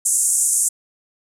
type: band-pass noise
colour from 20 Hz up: white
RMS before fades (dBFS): -18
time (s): 0.05-0.69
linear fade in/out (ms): 10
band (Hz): 7000 to 10000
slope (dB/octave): 48
effects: none